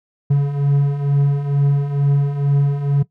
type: beating tone pair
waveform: triangle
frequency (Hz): 139.9 / 142.1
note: C#3 / C#3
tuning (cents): +16 / +43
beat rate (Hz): 2.2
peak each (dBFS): -18 / -12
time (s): 0.3-3.03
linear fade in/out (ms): 10
effects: noise-tail reverb RT60 0.1 s tail -17 dB re dry